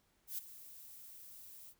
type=noise with ADSR envelope; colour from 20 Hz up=violet; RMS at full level=-39 dBFS; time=0.27-1.75 s; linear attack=110 ms; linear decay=15 ms; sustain=-15 dB; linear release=66 ms; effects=pink hiss -75 dBFS RMS until 1.79 s